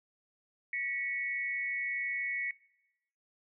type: tone pair together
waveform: sine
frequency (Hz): 1938.4 / 2217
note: B6 / C#7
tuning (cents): -33 / 0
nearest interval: major second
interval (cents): 233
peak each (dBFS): -36 / -34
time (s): 0.73-2.51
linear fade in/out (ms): 2
effects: noise-tail reverb RT60 0.9 s tail -21 dB re dry